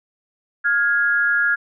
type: tone pair together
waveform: sine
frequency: 1414 / 1661.3 Hz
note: F6 / G#6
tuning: +21 / 0 cents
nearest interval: minor third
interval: 279 cents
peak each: -18 / -18 dBFS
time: 0.64-1.56 s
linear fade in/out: 20 ms
effects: none